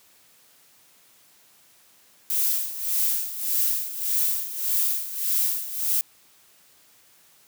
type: noise with tremolo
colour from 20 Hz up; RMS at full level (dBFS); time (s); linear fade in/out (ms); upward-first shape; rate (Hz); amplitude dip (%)
violet; -22; 2.3-6.01; 0; sine; 1.7; 75
effects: white hiss -57 dBFS RMS until 7.47 s + high-pass 80 Hz 12 dB/octave